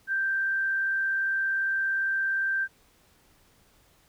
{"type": "tone with frequency modulation", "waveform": "sine", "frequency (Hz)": 1570, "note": "G6", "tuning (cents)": 2, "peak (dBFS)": -24, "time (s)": [0.07, 2.68], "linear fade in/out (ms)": 50, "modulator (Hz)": 57.4, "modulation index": 0.3, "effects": ["pink hiss -62 dBFS RMS until 4.08 s"]}